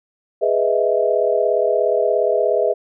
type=chord; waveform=sine; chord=E major seventh; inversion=first; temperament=equal; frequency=415.3 / 493.9 / 622.3 / 659.3 Hz; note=G#4 / B4 / D#5 / E5; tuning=0 / 0 / 0 / 0 cents; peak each=-20 dBFS; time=0.41-2.74 s; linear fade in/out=20 ms; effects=none